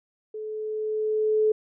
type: tone with level ramp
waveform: sine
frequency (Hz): 431.2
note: A4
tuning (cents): -35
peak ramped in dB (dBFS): -32 to -17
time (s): 0.34-1.52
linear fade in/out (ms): 5
effects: none